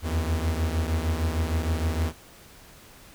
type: beating tone pair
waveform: 45% pulse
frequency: 79 / 85.5 Hz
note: D#2 / F2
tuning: +27 / -36 cents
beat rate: 6.5 Hz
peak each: -25 / -29 dBFS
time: 0.02-2.13 s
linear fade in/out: 50 ms
effects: pink hiss -50 dBFS RMS until 3.14 s